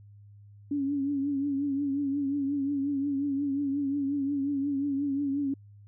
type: tone with vibrato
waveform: sine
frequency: 280.4 Hz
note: C#4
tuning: 20 cents sharp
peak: -26 dBFS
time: 0.71-5.54 s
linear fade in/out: 5 ms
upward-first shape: triangle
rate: 5.6 Hz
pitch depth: 70 cents each way
effects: added 102 Hz sine -49 dBFS peak until 5.87 s